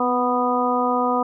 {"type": "harmonic tone with a mistuned harmonic", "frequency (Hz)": 246.9, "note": "B3", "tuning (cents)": 0, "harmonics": [1, 2, 3, 4, 5], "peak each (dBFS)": [-24, -24, -24, -24, -24], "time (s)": [0, 1.23], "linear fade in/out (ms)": 5, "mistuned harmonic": 1, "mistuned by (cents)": 23, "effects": []}